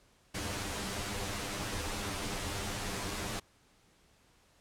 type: noise with comb filter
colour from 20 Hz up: pink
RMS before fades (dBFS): -37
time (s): 0.34-3.4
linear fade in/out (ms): 10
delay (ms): 10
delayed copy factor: +0.75
effects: pink hiss -66 dBFS RMS until 4.6 s + low-pass 10000 Hz 12 dB/octave